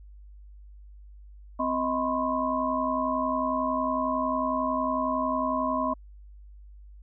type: tone cluster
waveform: sine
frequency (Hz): 258.7 / 631 / 1004 / 1075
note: C4 / D#5 / B5 / C6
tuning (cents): -19 / +24 / +28 / +47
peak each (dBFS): -30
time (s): 1.59-5.94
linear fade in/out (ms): 10
effects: added 50 Hz sine -45 dBFS peak until 7.02 s